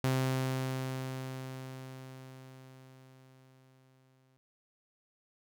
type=tone with exponential decay; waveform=sawtooth; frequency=130.81 Hz; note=C3; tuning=in tune; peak=-23 dBFS; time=0.04-4.37 s; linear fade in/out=0 ms; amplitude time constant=940 ms; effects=none